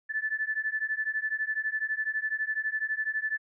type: beating tone pair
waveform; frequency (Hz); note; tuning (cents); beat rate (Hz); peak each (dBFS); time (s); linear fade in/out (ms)
sine; 1741 / 1753; A6 / A6; -19 / -7; 12; -31; 0.09-3.38; 20
effects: none